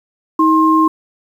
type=tone pair together; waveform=sine; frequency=317.7 / 1062.8 Hz; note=D#4 / C6; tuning=+36 / +27 cents; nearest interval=octave + major sixth; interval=2091 cents; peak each=-11 dBFS; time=0.39-0.88 s; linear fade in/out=5 ms; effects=7-bit